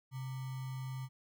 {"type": "tone with sample-and-hold", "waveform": "sine", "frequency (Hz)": 130.81, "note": "C3", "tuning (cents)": 0, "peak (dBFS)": -38, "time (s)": [0.11, 1.09], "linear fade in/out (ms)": 50, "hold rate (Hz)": 1050, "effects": []}